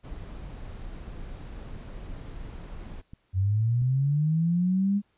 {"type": "noise", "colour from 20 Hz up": "brown", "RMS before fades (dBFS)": -39, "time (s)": [0.03, 3.02], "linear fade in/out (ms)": 20}
{"type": "click train", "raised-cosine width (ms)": 5, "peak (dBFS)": -30, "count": 5, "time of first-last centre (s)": [1.08, 3.82], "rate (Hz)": 1.46}
{"type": "linear sweep", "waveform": "sine", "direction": "up", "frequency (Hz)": [90.8, 205.6], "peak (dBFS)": -21, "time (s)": [3.33, 5.02], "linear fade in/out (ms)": 50}
{"effects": ["pink hiss -70 dBFS RMS until 5.17 s", "resampled to 8000 Hz"]}